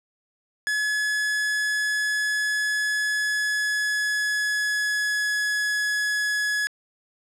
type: tone with pitch glide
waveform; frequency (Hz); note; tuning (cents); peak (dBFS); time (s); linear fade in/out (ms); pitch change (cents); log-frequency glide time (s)
45% pulse; 1700 to 1690.2; G#6 to G#6; +40 to +30; -22; 0.67-6.67; 0; -10; 3.13-5.38
effects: low-pass 10000 Hz 12 dB/octave